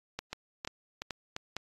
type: two click trains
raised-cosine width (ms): 0.2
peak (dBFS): -19 / -18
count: 4 / 4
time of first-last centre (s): 0.33-1.364 / 0.19-1.566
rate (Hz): 2.9 / 2.18
effects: AAC 32 kbps